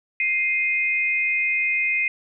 sine tone pair together, 2100 / 2497 Hz, C7 / D#7, +6 / +6 cents, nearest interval minor third, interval 300 cents, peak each -22 dBFS, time 0.2-2.08 s, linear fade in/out 2 ms, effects none

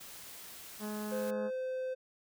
white noise, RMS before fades -49 dBFS, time 0-1.31 s, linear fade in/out 10 ms
harmonic tone, 211.3 Hz, G#3, 30 cents sharp, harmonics 1 / 2 / 3 / 4 / 5 / 6 / 7 / 8, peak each -38 / -44 / -48 / -50 / -52 / -54 / -55 / -56 dBFS, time 0.79-1.51 s, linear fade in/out 50 ms
triangle tone, 516 Hz, C5, 24 cents flat, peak -32 dBFS, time 1.11-1.95 s, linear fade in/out 20 ms
effects none

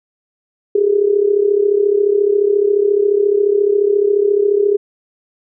sine tone with amplitude modulation, 407.2 Hz, G#4, 34 cents flat, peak -7 dBFS, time 0.75-4.77 s, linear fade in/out 5 ms, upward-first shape sine, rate 34.3 Hz, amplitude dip 75%, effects none

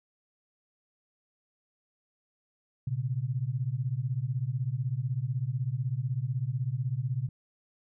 sine beating tone pair, 119.1 / 135.1 Hz, A#2 / C#3, +38 / -44 cents, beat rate 16 Hz, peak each -31 dBFS, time 2.87-7.29 s, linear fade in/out 5 ms, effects none

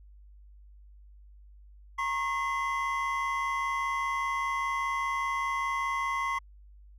triangle tone cluster, 941 / 1086 / 2041 Hz, A#5 / C#6 / C7, +16 / -36 / -44 cents, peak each -35 / -28 / -32 dBFS, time 1.98-6.39 s, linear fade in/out 10 ms, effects added 50 Hz sine -50 dBFS peak until 6.98 s

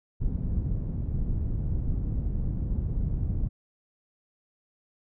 pink low-pass noise, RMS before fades -28 dBFS, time 0.2-3.49 s, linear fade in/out 20 ms, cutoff 140 Hz, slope 12 dB/octave, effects none

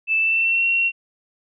sine tone with pitch glide, 2637 to 2732 Hz, E7 to F7, 0 to -39 cents, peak -16 dBFS, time 0.07-0.92 s, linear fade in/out 50 ms, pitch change +61 cents, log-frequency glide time 0.17-0.65 s, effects none

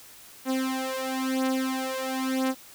sawtooth beating tone pair, 261.6 / 262.59 Hz, C4 / C4, 0 / +6 cents, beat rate 0.99 Hz, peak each -25 dBFS, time 0.45-2.55 s, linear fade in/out 50 ms, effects white hiss -49 dBFS RMS until 2.74 s

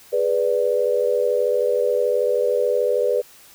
sine chord, G# diminished, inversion none, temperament equal, 415.3 / 493.9 / 587.3 Hz, G#4 / B4 / D5, 0 / 0 / 0 cents, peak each -23 / -19 / -23 dBFS, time 0.12-3.22 s, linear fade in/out 20 ms, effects white hiss -48 dBFS RMS until 3.54 s

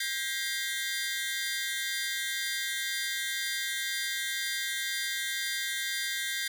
sawtooth tone cluster, 1593 / 1910 / 2098 / 3554 / 4781 Hz, G6 / A#6 / C7 / A7 / D8, +27 / +42 / +4 / +17 / +30 cents, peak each -32 / -33 / -35 / -34 / -39 dBFS, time 0-6.48 s, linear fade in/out 5 ms, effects none

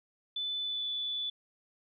sine tone with pitch glide, 3500 to 3470 Hz, A7 to A7, -10 to -25 cents, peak -32 dBFS, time 0.36-1.3 s, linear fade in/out 5 ms, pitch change -15 cents, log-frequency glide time 0.61-0.88 s, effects none

